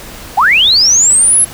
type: linear sweep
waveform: sine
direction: up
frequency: 694 to 11090 Hz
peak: -5 dBFS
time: 0.37-1.45 s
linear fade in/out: 10 ms
effects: pink hiss -30 dBFS RMS until 1.53 s